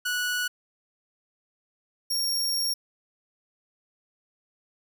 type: tone pair in turn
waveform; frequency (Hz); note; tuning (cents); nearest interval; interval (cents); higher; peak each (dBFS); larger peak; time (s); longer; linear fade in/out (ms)
sawtooth; 1471 / 5554; F#6 / F8; -11 / -10; octave + major seventh; 2301; second; -22; neither; 0.05-0.48 / 2.1-2.74; second; 10
effects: none